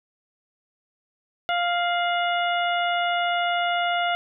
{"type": "harmonic tone with a mistuned harmonic", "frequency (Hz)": 698.5, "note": "F5", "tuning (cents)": 0, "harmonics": [1, 2, 3, 4, 5], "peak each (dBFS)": [-23, -27, -31, -31, -35], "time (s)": [1.49, 4.15], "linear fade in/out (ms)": 0, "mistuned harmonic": 4, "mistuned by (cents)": 58, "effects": []}